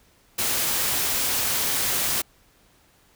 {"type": "noise", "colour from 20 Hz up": "white", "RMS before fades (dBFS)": -24, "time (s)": [0.38, 2.22], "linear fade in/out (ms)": 10, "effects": ["pink hiss -59 dBFS RMS until 3.15 s"]}